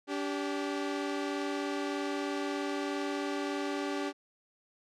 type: tone pair together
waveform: sawtooth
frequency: 287.7 / 390.9 Hz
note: D4 / G4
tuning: -36 / -5 cents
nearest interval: perfect fourth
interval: 531 cents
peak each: -30 / -32 dBFS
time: 0.07-4.13 s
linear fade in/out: 50 ms
effects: low-pass 6000 Hz 12 dB/octave